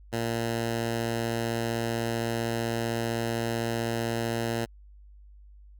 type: tone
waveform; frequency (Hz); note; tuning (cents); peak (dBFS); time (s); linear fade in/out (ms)
10% pulse; 115.7; A#2; -13; -19; 0.12-4.66; 20
effects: added 50 Hz sine -48 dBFS peak until 5.79 s